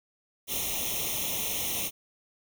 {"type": "noise with comb filter", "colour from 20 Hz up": "white", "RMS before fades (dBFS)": -31, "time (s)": [0.47, 1.91], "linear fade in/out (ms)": 50, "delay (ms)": 0.32, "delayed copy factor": 0.95, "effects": []}